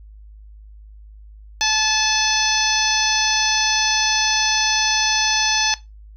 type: harmonic tone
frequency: 867 Hz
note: A5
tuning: 26 cents flat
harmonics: 1 / 2 / 3 / 4 / 5 / 6 / 7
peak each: -24 / -24 / -24 / -24 / -24 / -24 / -24 dBFS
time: 1.61-5.74 s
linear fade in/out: 0 ms
effects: noise-tail reverb RT60 0.2 s tail -17 dB re dry + added 52 Hz sine -39 dBFS peak until 6.16 s